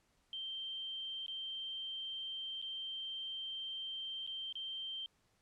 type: tone with dropouts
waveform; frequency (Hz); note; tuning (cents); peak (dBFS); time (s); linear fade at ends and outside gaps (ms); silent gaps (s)
sine; 3139; G7; +2; -40; 0.33-5.06; 1; 1.263-1.281 / 2.616-2.624 / 4.265-4.274 / 4.526-4.554
effects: pink hiss -75 dBFS RMS until 5.41 s + low-pass 10000 Hz 12 dB/octave